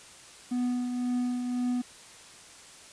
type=tone with tremolo; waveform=triangle; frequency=246.9 Hz; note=B3; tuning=in tune; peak=-23 dBFS; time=0.51-1.82 s; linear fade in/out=10 ms; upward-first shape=triangle; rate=1.9 Hz; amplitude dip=45%; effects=white hiss -50 dBFS RMS until 2.92 s + resampled to 22050 Hz